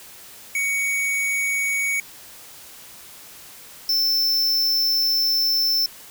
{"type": "tone pair in turn", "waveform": "square", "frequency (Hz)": [2239, 5325], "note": ["C#7", "E8"], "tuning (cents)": [17, 17], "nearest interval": "octave + minor third", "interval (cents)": 1500, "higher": "second", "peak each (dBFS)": [-21, -18], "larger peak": "second", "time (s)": [[0.55, 2], [3.89, 5.86]], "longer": "second", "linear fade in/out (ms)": 2, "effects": ["white hiss -43 dBFS RMS until 6.1 s"]}